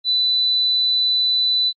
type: tone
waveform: sine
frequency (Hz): 3989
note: B7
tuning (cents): +17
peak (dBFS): -15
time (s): 0.04-1.73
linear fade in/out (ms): 50
effects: AAC 48 kbps